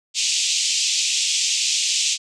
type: band-pass noise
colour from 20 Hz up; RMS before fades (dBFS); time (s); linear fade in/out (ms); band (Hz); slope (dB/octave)
white; -21; 0.14-2.18; 50; 2500 to 7600; 48
effects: none